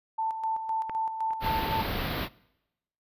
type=tone with tremolo; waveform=sine; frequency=888 Hz; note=A5; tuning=16 cents sharp; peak=-26 dBFS; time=0.18-1.82 s; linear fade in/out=10 ms; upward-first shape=square; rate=3.9 Hz; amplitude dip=55%
type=clicks; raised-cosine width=0.5 ms; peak=-21 / -31 dBFS; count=2; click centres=0.896 / 1.307 s
type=band-stop noise; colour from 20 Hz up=pink; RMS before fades=-31 dBFS; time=1.4-2.29 s; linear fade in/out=50 ms; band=4500 to 13000 Hz; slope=48 dB/octave
effects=noise-tail reverb RT60 0.9 s tail -23 dB re dry + resampled to 32000 Hz